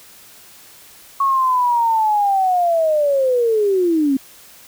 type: linear sweep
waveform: sine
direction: down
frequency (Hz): 1108 to 261.6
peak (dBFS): -13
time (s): 1.2-4.17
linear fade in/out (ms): 5
effects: white hiss -44 dBFS RMS until 4.67 s